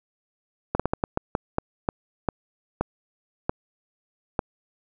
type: slowing click train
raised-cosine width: 1 ms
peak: -8 dBFS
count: 13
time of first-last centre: 0.75-4.392 s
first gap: 46 ms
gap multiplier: 1.31
effects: none